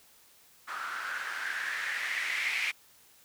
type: noise with low-pass filter sweep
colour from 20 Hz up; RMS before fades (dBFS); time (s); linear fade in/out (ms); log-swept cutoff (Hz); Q
violet; -34; 0.67-2.72; 20; 1300 to 2300; 5.8
effects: white hiss -60 dBFS RMS until 3.24 s